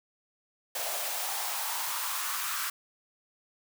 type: noise with high-pass filter sweep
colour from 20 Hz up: white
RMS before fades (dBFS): -33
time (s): 0.75-2.7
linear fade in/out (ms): 5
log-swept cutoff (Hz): 610 to 1300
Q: 3.7
effects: none